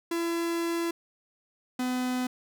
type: tone pair in turn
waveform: 45% pulse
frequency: 337.1 / 252 Hz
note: E4 / B3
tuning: +39 / +35 cents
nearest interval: perfect fourth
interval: 504 cents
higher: first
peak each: -27 dBFS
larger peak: neither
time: 0.11-0.91 / 1.79-2.27 s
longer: first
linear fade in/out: 5 ms
effects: none